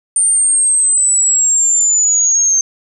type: linear sweep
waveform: sine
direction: down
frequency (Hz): 8960 to 6300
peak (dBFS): -9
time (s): 0.16-2.61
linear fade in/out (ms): 2
effects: none